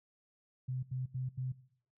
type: tone bursts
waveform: sine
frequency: 128.7 Hz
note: C3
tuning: 28 cents flat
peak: -34 dBFS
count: 4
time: 0.68-1.523 s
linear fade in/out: 10 ms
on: 150 ms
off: 81 ms
effects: noise-tail reverb RT60 0.6 s tail -18 dB re dry